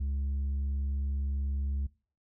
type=tone with tanh clipping; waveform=sine; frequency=69.3 Hz; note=C#2; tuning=in tune; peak=-30 dBFS; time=0-1.87 s; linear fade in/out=10 ms; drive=4 dB; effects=noise-tail reverb RT60 0.4 s tail -21 dB re dry